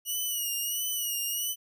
5% pulse tone with vibrato, 2912 Hz, F#7, 28 cents flat, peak -21 dBFS, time 0.05-1.56 s, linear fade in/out 50 ms, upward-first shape sine, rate 1.5 Hz, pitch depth 57 cents each way, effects none

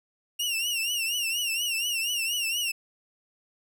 sawtooth tone with vibrato, 2794 Hz, F7, in tune, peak -23 dBFS, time 0.39-2.72 s, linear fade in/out 10 ms, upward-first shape triangle, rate 4.2 Hz, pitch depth 120 cents each way, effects none

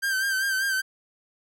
45% pulse tone with vibrato, 1568 Hz, G6, in tune, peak -23 dBFS, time 0.02-0.82 s, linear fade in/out 20 ms, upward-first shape sine, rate 5.1 Hz, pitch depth 48 cents each way, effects none

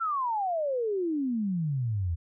sine exponential sweep, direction down, 1384 to 79.7 Hz, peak -26 dBFS, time 0-2.16 s, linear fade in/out 20 ms, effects none

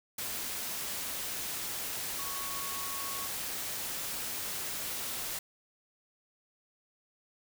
sine tone in noise, 1108.7 Hz, C#6, in tune, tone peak -42 dBFS, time 2.19-3.27 s, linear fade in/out 5 ms, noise white, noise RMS -37 dBFS, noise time 0.18-5.39 s, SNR -8 dB, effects none

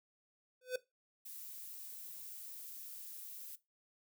square tone with exponential growth, 505 Hz, B4, 39 cents sharp, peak -32 dBFS, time 0.61-0.76 s, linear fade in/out 5 ms, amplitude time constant 31 ms
violet noise, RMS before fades -49 dBFS, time 1.25-3.56 s, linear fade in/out 10 ms
effects noise-tail reverb RT60 0.2 s tail -17 dB re dry

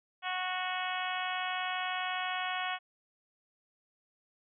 harmonic tone, 367.9 Hz, F#4, 10 cents flat, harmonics 2 / 3 / 4 / 5 / 6 / 7 / 8 / 9, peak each -37 / -39 / -40 / -41 / -42 / -42 / -43 / -44 dBFS, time 0.22-2.79 s, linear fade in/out 50 ms, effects none

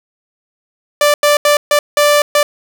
sawtooth tone bursts at uneven times, 587.3 Hz, D5, in tune, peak -4 dBFS, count 6, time 1.01-1.14 / 1.23-1.37 / 1.45-1.57 / 1.71-1.79 / 1.97-2.22 / 2.35-2.43 s, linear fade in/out 2 ms, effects none

